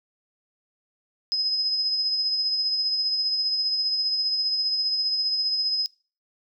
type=tone with tremolo; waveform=sine; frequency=5070 Hz; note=D#8; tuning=32 cents sharp; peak=-20 dBFS; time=1.32-5.86 s; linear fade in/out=0 ms; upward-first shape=sine; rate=15 Hz; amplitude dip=35%; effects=noise-tail reverb RT60 0.4 s tail -23 dB re dry

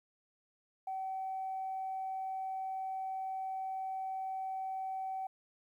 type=tone; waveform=sine; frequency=763 Hz; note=G5; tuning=47 cents flat; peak=-35 dBFS; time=0.87-5.27 s; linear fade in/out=5 ms; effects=tanh soft clip ceiling -31 dBFS + 12-bit

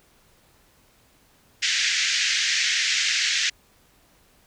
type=band-pass noise; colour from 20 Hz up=pink; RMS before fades=-23 dBFS; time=1.62-3.5 s; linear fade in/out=10 ms; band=1700 to 6800 Hz; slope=48 dB/octave; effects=pink hiss -59 dBFS RMS until 4.46 s

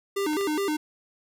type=tone with vibrato; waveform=square; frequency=347.8 Hz; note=F4; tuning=7 cents flat; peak=-25 dBFS; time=0.16-0.77 s; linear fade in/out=10 ms; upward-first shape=square; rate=4.8 Hz; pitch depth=230 cents each way
type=clicks; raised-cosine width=0.2 ms; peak=-21 dBFS; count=2; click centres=0.333 / 0.411 s
effects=none

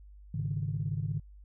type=chord; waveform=sine; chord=Ab suspended fourth; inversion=none; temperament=equal; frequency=103.83 / 138.59 / 155.56 Hz; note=Ab2 / Db3 / Eb3; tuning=0 / 0 / 0 cents; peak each=-34 dBFS; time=0.34-1.2 s; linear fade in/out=5 ms; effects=tanh soft clip ceiling -21 dBFS + added 50 Hz sine -49 dBFS peak until 1.44 s

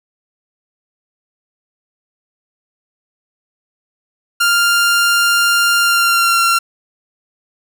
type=tone with pitch glide; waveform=sawtooth; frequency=1396.9 to 1370.5 Hz; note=F6 to F6; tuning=0 to -33 cents; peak=-7 dBFS; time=4.4-6.59 s; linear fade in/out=10 ms; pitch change=-33 cents; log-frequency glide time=5.79-6.41 s; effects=none

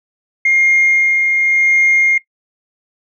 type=tone with tremolo; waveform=sine; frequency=2127 Hz; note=C7; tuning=28 cents sharp; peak=-7 dBFS; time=0.45-2.18 s; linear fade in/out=5 ms; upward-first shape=sine; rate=0.89 Hz; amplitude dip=35%; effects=noise-tail reverb RT60 0.1 s tail -17 dB re dry + tanh soft clip ceiling -5 dBFS

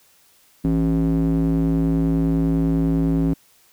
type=tone with band-pass filter; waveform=square; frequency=55 Hz; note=A1; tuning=in tune; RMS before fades=-19 dBFS; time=0.64-3.34 s; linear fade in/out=10 ms; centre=230 Hz; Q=5.5; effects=white hiss -56 dBFS RMS until 3.72 s

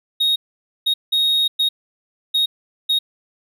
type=tone bursts at uneven times; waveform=triangle; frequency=3750 Hz; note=A#7; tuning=10 cents sharp; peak=-13 dBFS; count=6; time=0.2-0.36 / 0.86-0.94 / 1.12-1.48 / 1.59-1.69 / 2.34-2.46 / 2.89-2.99 s; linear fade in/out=10 ms; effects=none

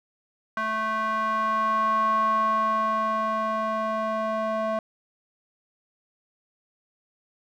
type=tone with band-pass filter sweep; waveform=square; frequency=219.3 Hz; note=A3; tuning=6 cents flat; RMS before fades=-25 dBFS; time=0.57-4.79 s; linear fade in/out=2 ms; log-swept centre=1300 to 830 Hz; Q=6; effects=none

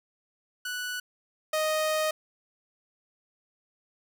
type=tone pair in turn; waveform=sawtooth; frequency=1480 / 622.3 Hz; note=F#6 / D#5; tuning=0 / 0 cents; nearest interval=octave + minor third; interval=1500 cents; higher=first; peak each=-28 / -21 dBFS; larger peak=second; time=0.65-1 / 1.53-2.11 s; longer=second; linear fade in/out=5 ms; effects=none

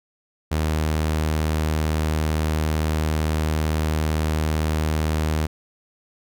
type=tone; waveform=sawtooth; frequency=77.78 Hz; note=D#2; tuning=in tune; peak=-16 dBFS; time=0.51-5.47 s; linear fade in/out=10 ms; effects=none

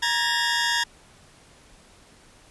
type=tone cluster; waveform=20% pulse; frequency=943 / 1650 / 1806 Hz; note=A#5 / G#6 / A6; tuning=+20 / -12 / +45 cents; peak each=-21 dBFS; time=0.02-0.84 s; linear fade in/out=10 ms; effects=pink hiss -53 dBFS RMS until 2.5 s + resampled to 24000 Hz

